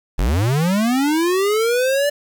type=linear sweep; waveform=square; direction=up; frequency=36 to 587.3 Hz; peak=-16 dBFS; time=0.18-2.1 s; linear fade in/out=10 ms; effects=7-bit